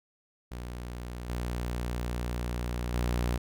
sawtooth tone with level steps, 60.2 Hz, B1, 44 cents flat, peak -33 / -27 / -23 dBFS, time 0.51-3.38 s, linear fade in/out 10 ms, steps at 1.29 / 2.94 s, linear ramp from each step 5 ms, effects none

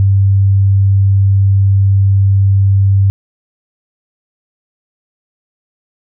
sine tone, 98 Hz, G2, in tune, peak -6 dBFS, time 0-3.1 s, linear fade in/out 0 ms, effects none

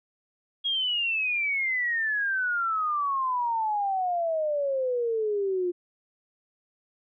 sine exponential sweep, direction down, 3306 to 349.2 Hz, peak -24 dBFS, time 0.64-5.72 s, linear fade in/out 20 ms, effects none

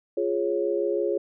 sine chord, Db major, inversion first, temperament equal with one note detuned, 349.2 / 415.3 / 549.9 Hz, F4 / Ab4 / Db5, 0 / 0 / -14 cents, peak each -27 / -26 / -28 dBFS, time 0.17-1.18 s, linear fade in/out 5 ms, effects none

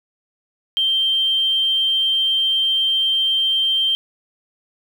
sine tone, 3146 Hz, G7, 6 cents sharp, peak -15 dBFS, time 0.77-3.95 s, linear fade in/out 0 ms, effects 7-bit

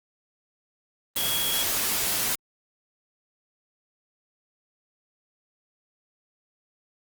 sine tone in noise, 3322 Hz, G#7, in tune, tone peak -28 dBFS, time 1.17-1.63 s, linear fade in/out 2 ms, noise white, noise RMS -26 dBFS, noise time 1.16-2.35 s, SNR -5 dB, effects Opus 24 kbps

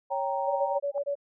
sine chord, G diminished, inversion second, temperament equal, 554.4 / 784 / 932.3 Hz, Db5 / G5 / Bb5, 0 / 0 / 0 cents, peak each -31 dBFS, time 0.1-0.79 s, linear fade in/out 20 ms
sine tone bursts, 568 Hz, C#5, 42 cents sharp, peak -26 dBFS, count 6, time 0.47-1.154 s, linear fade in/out 20 ms, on 94 ms, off 24 ms
sine tone with exponential growth, 807 Hz, G#5, 50 cents flat, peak -32 dBFS, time 0.89-0.98 s, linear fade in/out 1 ms, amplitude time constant 18 ms
effects none

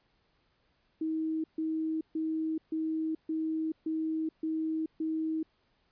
sine tone bursts, 317.7 Hz, D#4, 36 cents sharp, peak -29 dBFS, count 8, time 1.01-5.43 s, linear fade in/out 5 ms, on 430 ms, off 140 ms, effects pink hiss -72 dBFS RMS until 5.91 s + resampled to 11025 Hz

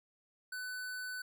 square tone, 1500 Hz, F#6, 23 cents sharp, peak -40 dBFS, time 0.52-1.22 s, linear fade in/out 5 ms, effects none

